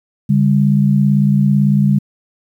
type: tone pair together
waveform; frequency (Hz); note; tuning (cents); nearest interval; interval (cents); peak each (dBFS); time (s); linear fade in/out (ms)
sine; 142.94 / 200.9; D3 / G3; -47 / +43; tritone; 590; -12; 0.29-1.99; 10
effects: 8-bit